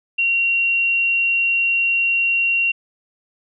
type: tone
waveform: sine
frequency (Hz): 2750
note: F7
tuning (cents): -27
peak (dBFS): -15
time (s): 0.18-2.72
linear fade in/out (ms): 10
effects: none